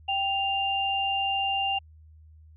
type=tone pair together; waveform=sine; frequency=784 / 2794 Hz; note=G5 / F7; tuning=0 / 0 cents; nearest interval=octave + minor seventh; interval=2200 cents; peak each=-27 dBFS; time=0.08-1.79 s; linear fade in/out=10 ms; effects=added 78 Hz sine -49 dBFS peak until 2.56 s